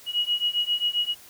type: beating tone pair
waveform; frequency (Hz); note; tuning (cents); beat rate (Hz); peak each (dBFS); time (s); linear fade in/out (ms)
sine; 2900 / 2907.5; F#7 / F#7; -35 / -31; 7.5; -26 / -25; 0.06-1.15; 50
effects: white hiss -49 dBFS RMS until 1.29 s